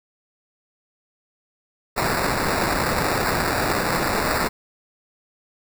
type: noise with sample-and-hold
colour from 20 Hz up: white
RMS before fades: -22 dBFS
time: 1.96-4.49 s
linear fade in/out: 20 ms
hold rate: 3150 Hz
effects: none